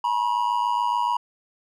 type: tone with amplitude modulation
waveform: triangle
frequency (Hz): 964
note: B5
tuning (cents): -42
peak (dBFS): -15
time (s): 0.04-1.17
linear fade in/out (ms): 5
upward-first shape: sine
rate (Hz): 107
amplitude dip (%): 80
effects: none